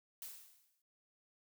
blue noise with exponential decay, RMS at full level -45 dBFS, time 0.22-0.82 s, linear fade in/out 2 ms, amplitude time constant 130 ms, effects noise-tail reverb RT60 0.1 s tail -26 dB re dry

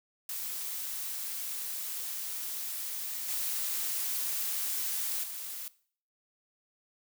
blue noise with level steps, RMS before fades -37 / -33 / -40 dBFS, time 0.29-5.68 s, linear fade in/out 2 ms, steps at 3.28 / 5.23 s, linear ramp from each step 10 ms, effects noise-tail reverb RT60 0.5 s tail -19 dB re dry

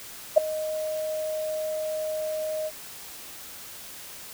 sine tone with ADSR envelope, 622 Hz, D#5, 1 cent flat, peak -8 dBFS, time 0.36-2.71 s, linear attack 17 ms, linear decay 6 ms, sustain -19 dB, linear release 43 ms, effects white hiss -42 dBFS RMS until 4.33 s

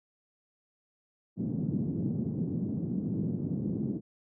white band-pass noise, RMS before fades -32 dBFS, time 1.36-4.01 s, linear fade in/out 50 ms, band 120 to 260 Hz, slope 24 dB/octave, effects none

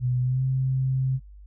sine tone with pitch glide, 125 to 131.52 Hz, B2 to C3, +21 to +9 cents, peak -21 dBFS, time 0-1.2 s, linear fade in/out 50 ms, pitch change +88 cents, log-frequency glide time 0.2-0.43 s, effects noise-tail reverb RT60 0.1 s tail -24 dB re dry + added 50 Hz sine -43 dBFS peak until 1.46 s

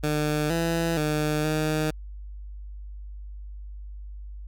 15% pulse tone with pitch steps, 150.6 / 166.7 / 151.7 / 154.6 Hz, D3 / E3 / D#3 / D#3, +44 / +20 / -44 / -11 cents, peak -17 dBFS, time 0.03-1.91 s, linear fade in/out 10 ms, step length 470 ms, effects added 50 Hz sine -36 dBFS peak until 4.47 s

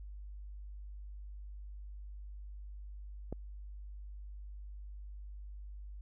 click, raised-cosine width 2 ms, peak -26 dBFS, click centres 3.326 s, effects added 50 Hz sine -44 dBFS peak until 6.01 s

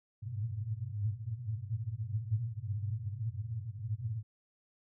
pink band-pass noise, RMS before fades -37 dBFS, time 0.22-4.23 s, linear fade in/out 10 ms, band 100 to 120 Hz, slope 96 dB/octave, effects none

